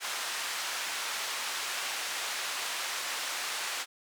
pink band-pass noise, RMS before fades -35 dBFS, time 0-3.86 s, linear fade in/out 50 ms, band 1100 to 8800 Hz, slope 12 dB/octave, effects none

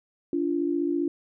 sine tone pair together, 288.6 / 343.7 Hz, D4 / F4, -30 / -28 cents, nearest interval minor third, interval 302 cents, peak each -26 dBFS, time 0.33-1.08 s, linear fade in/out 2 ms, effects none

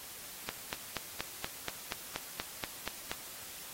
click train, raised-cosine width 0.2 ms, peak -16 dBFS, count 12, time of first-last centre 0.49-3.115 s, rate 4.19 Hz, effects white hiss -47 dBFS RMS until 3.73 s + AAC 48 kbps

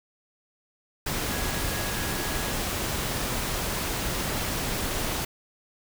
sine tone in noise, 1661.2 Hz, G#6, in tune, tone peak -39 dBFS, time 1.31-2.52 s, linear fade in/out 5 ms, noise pink, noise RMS -29 dBFS, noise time 1.06-5.25 s, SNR -13 dB, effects none

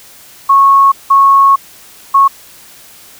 sine tone bursts at uneven times, 1100 Hz, C#6, 14 cents flat, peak -3 dBFS, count 3, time 0.49-0.92 / 1.1-1.56 / 2.14-2.28 s, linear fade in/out 10 ms, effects white hiss -38 dBFS RMS until 3.19 s

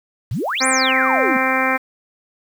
sine exponential two-way sweep, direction up then down, 92.5 to 10050 to 223.1 Hz, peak -19 dBFS, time 0.31-1.37 s, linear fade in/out 5 ms, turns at 0.67 s
harmonic tone, 261.6 Hz, C4, in tune, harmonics 1 / 2 / 3 / 4 / 5 / 6 / 7 / 8 / 9, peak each -24 / -24 / -24 / -24 / -24 / -24 / -24 / -24 / -24 dBFS, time 0.6-1.78 s, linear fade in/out 20 ms
effects 7-bit

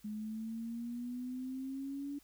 sine exponential sweep, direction up, 209.9 to 287 Hz, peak -38 dBFS, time 0.04-2.19 s, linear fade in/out 10 ms, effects added 50 Hz sine -70 dBFS peak until 2.23 s + white hiss -66 dBFS RMS until 2.23 s

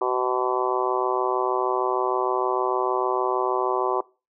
harmonic tone, 126.5 Hz, B2, 42 cents sharp, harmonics 3 / 4 / 5 / 6 / 7 / 8 / 9, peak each -25 / -31 / -31 / -31 / -30 / -28 / -30 dBFS, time 0.01-4.01 s, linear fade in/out 5 ms, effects noise-tail reverb RT60 0.3 s tail -21 dB re dry

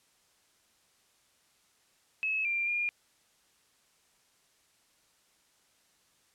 sine tone with pitch steps, 2583 / 2378 / 2414 Hz, E7 / D7 / D7, -36 / +21 / +47 cents, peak -28 dBFS, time 2.23-2.89 s, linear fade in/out 0 ms, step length 220 ms, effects white hiss -68 dBFS RMS until 6.34 s + low-pass 10000 Hz 12 dB/octave

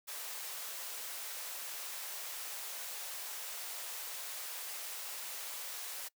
white high-pass noise, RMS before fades -43 dBFS, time 0.07-6.09 s, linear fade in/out 20 ms, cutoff 470 Hz, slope 24 dB/octave, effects noise-tail reverb RT60 0.1 s tail -23 dB re dry

